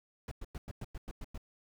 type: noise bursts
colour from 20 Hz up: brown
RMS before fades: -41 dBFS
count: 9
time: 0.28-1.378 s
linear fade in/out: 2 ms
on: 34 ms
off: 99 ms
effects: none